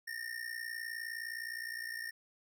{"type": "ring-modulated tone", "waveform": "square", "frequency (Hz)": 1826, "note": "A#6", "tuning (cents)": -36, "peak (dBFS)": -37, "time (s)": [0.07, 2.11], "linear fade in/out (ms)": 10, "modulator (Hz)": 29.8, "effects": []}